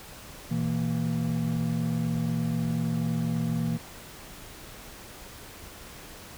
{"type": "tone cluster", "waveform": "triangle", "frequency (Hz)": [119, 163, 231.3], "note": ["A#2", "E3", "A#3"], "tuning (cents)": [36, -19, -13], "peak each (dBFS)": [-30, -26, -28], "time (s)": [0.5, 3.78], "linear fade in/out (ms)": 20, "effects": ["pink hiss -45 dBFS RMS until 6.37 s"]}